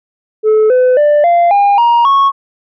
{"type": "tone with pitch steps", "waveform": "sine", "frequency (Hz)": [432.6, 505.6, 590.9, 690.7, 807.3, 943.5, 1102.7], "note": ["A4", "B4", "D5", "F5", "G#5", "A#5", "C#6"], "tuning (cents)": [-29, 41, 10, -19, -49, 21, -9], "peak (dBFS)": -3, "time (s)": [0.43, 2.32], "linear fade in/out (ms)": 50, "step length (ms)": 270, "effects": ["tanh soft clip ceiling -5 dBFS"]}